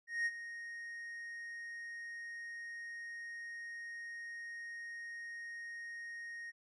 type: tone with ADSR envelope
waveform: triangle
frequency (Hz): 1864.7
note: A#6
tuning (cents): 0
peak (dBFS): -29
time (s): 0.07-6.52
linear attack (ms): 190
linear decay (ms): 41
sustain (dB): -13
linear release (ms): 28
effects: resampled to 22050 Hz